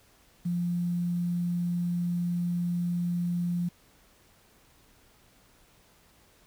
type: tone with quantisation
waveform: sine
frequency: 174.5 Hz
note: F3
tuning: 1 cent flat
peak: -26 dBFS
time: 0.45-3.69 s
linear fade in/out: 10 ms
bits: 9
effects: pink hiss -61 dBFS RMS until 6.46 s